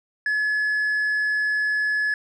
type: tone with hard clipping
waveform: triangle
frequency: 1706 Hz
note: G#6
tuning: 46 cents sharp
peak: -19 dBFS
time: 0.26-2.14 s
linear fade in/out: 2 ms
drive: 1 dB
effects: none